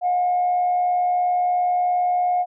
sine tone with frequency modulation, 719 Hz, F#5, 50 cents flat, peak -16 dBFS, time 0.01-2.46 s, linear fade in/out 50 ms, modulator 77.1 Hz, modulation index 0.24, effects tanh soft clip ceiling -13 dBFS

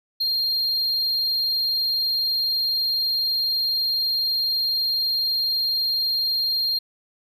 triangle tone, 4208 Hz, C8, 9 cents sharp, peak -19 dBFS, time 0.2-6.79 s, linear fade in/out 10 ms, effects none

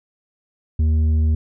sine tone with tanh clipping, 78.3 Hz, D#2, 11 cents sharp, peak -15 dBFS, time 0.79-1.35 s, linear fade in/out 5 ms, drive 6 dB, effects none

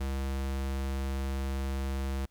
square tone, 67.5 Hz, C#2, 45 cents flat, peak -31 dBFS, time 0-2.26 s, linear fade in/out 10 ms, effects pink hiss -73 dBFS RMS until 2.3 s

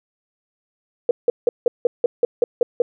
sine tone bursts, 481 Hz, B4, 46 cents flat, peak -11 dBFS, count 10, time 1.09-2.82 s, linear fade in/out 2 ms, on 20 ms, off 170 ms, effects none

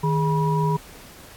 sine tone cluster, 155.8 / 413.7 / 970 Hz, D#3 / G#4 / B5, +3 / -7 / -31 cents, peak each -20 / -27 / -24 dBFS, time 0.03-0.77 s, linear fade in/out 10 ms, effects pink hiss -45 dBFS RMS until 1.36 s + AAC 64 kbps

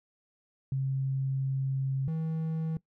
sine / triangle tone pair in turn, 134.4 / 160.36 Hz, C3 / E3, +47 / -47 cents, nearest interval minor third, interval 306 cents, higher second, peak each -27 dBFS, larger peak neither, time 0.72-2.08 / 2.08-2.77 s, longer first, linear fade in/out 2 ms, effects noise-tail reverb RT60 0.1 s tail -19 dB re dry

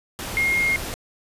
sine tone in noise, 2136 Hz, C7, 35 cents sharp, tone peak -18 dBFS, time 0.37-0.76 s, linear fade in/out 0 ms, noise pink, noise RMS -31 dBFS, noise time 0.19-0.94 s, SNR +10 dB, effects resampled to 32000 Hz

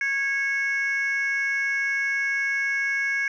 sine tone pair together, 1649 / 2201 Hz, G#6 / C#7, -13 / -13 cents, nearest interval perfect fourth, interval 500 cents, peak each -23 dBFS, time 0.01-3.28 s, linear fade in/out 2 ms, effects tanh soft clip ceiling -19 dBFS

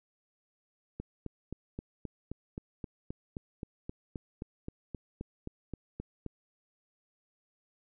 click train, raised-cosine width 3 ms, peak -25 dBFS, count 21, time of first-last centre 1-6.263 s, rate 3.8 Hz, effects none

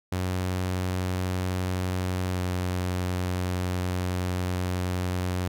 sawtooth tone with pitch glide, 91.9 to 90.79 Hz, F#2 to F#2, -11 to -32 cents, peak -22 dBFS, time 0.12-5.48 s, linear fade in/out 5 ms, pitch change -21 cents, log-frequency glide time 2.32-2.38 s, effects none

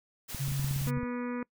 white noise, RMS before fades -41 dBFS, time 0.28-0.91 s, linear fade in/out 20 ms
clicks, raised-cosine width 5 ms, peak -26 dBFS, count 11, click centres 0.347 / 0.482 / 0.518 / 0.596 / 0.645 / 0.711 / 0.763 / 0.815 / 0.865 / 0.974 / 1.032 s
sine tone, 138 Hz, C#3, 7 cents flat, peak -29 dBFS, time 0.39-1 s, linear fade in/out 20 ms
harmonic tone, 244.4 Hz, B3, 18 cents flat, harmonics 1 / 2 / 4 / 5 / 6 / 7 / 8 / 9 / 10, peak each -33 / -39 / -45 / -47 / -49 / -50 / -51 / -52 / -53 dBFS, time 0.87-1.43 s, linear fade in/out 2 ms
effects noise-tail reverb RT60 0.1 s tail -24 dB re dry

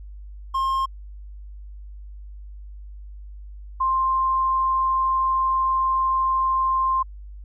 triangle / sine tone pair in turn, 1065 / 1052.2 Hz, C6 / C6, +30 / +9 cents, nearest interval unison, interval 21 cents, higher first, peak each -18 dBFS, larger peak neither, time 0.54-0.86 / 3.8-7.03 s, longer second, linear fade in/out 10 ms, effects added 50 Hz sine -36 dBFS peak until 7.44 s

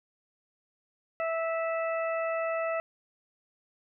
harmonic tone, 656 Hz, E5, 9 cents flat, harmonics 1 / 2 / 3 / 4, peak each -29 / -35 / -39 / -41 dBFS, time 1.2-2.8 s, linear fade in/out 0 ms, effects none

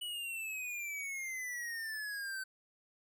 square exponential sweep, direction down, 2960 to 1527 Hz, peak -39 dBFS, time 0.01-2.44 s, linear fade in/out 10 ms, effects none

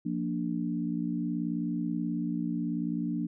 sine chord, Bb major, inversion second, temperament equal, 174.61 / 233.1 / 293.7 Hz, F3 / Bb3 / D4, 0 / 0 / 0 cents, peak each -33 dBFS, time 0.05-3.27 s, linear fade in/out 10 ms, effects none

